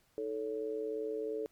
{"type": "tone with amplitude modulation", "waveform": "sine", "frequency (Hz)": 438.2, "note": "A4", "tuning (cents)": -7, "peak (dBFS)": -30, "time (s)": [0.18, 1.46], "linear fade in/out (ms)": 0, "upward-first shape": "sine", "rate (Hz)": 123, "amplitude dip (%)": 85, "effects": ["pink hiss -70 dBFS RMS until 1.51 s", "MP3 96 kbps"]}